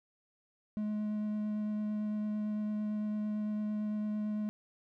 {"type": "tone with vibrato", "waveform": "triangle", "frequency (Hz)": 211.5, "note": "G#3", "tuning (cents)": 32, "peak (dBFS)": -30, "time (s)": [0.77, 4.49], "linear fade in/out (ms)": 0, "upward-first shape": "triangle", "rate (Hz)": 8.9, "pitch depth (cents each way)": 10, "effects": []}